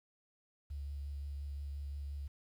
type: tone with vibrato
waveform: sine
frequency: 71.1 Hz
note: C#2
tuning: 45 cents sharp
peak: -39 dBFS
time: 0.7-2.28 s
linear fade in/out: 10 ms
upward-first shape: triangle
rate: 5.7 Hz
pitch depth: 23 cents each way
effects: 11-bit